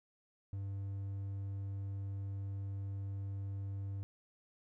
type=tone; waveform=triangle; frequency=98.5 Hz; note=G2; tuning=9 cents sharp; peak=-36 dBFS; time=0.53-4.03 s; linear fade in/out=0 ms; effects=none